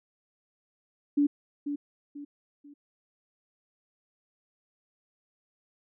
sine tone with echo, 288.4 Hz, D4, 31 cents flat, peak -20 dBFS, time 1.17-1.27 s, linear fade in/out 10 ms, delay 490 ms, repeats 3, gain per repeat -9 dB, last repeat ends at 2.74 s, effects none

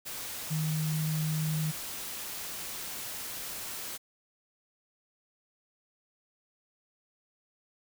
sine tone in noise, 155.8 Hz, D#3, 3 cents sharp, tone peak -28 dBFS, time 0.5-1.72 s, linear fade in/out 20 ms, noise white, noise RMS -39 dBFS, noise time 0.05-3.98 s, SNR +8 dB, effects none

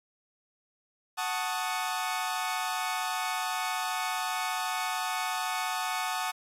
sawtooth chord, D# half-diminished seventh, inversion first, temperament equal, 740 / 880 / 1108.7 / 1244.5 Hz, F#5 / A5 / C#6 / D#6, 0 / 0 / 0 / 0 cents, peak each -30 / -31 / -34 / -32 dBFS, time 1.17-6.32 s, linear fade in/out 20 ms, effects resampled to 32000 Hz + 9-bit

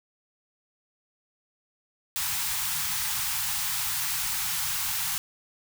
white band-stop noise, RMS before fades -29 dBFS, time 2.16-5.18 s, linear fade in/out 0 ms, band 180 to 770 Hz, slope 96 dB/octave, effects none

